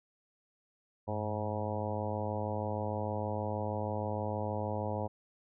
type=harmonic tone with a mistuned harmonic; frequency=106.4 Hz; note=G#2; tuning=42 cents sharp; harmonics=1 / 2 / 3 / 4 / 5 / 6 / 7 / 8 / 9; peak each=-37 / -41 / -45 / -43 / -39 / -42 / -43 / -43 / -44 dBFS; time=1.07-5.08 s; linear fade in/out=20 ms; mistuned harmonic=1; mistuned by=-110 cents; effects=none